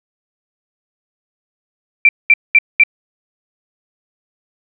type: tone bursts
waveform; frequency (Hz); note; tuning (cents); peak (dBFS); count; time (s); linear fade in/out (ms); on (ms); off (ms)
sine; 2349; D7; 0; -4; 4; 2.05-2.836; 2; 39; 210
effects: none